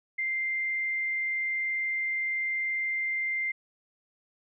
sine tone, 2093 Hz, C7, in tune, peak -27 dBFS, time 0.18-3.52 s, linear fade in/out 10 ms, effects none

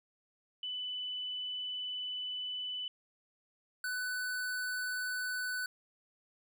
sine / square tone pair in turn, 2993 / 1496.5 Hz, F#7 / F#6, +19 / +19 cents, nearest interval octave, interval 1200 cents, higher first, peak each -36 / -35 dBFS, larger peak second, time 0.63-2.88 / 3.84-5.66 s, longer first, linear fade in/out 2 ms, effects none

